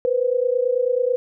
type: tone pair together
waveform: sine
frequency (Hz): 484.2 / 513.4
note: B4 / C5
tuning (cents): -34 / -33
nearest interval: minor second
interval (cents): 101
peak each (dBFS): -20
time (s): 0.05-1.16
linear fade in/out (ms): 0
effects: none